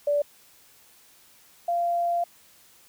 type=tone pair in turn; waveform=sine; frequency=581 / 690.9 Hz; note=D5 / F5; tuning=-19 / -19 cents; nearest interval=minor third; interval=300 cents; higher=second; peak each=-20 / -22 dBFS; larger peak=first; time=0.07-0.22 / 1.68-2.24 s; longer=second; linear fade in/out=5 ms; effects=white hiss -56 dBFS RMS until 2.88 s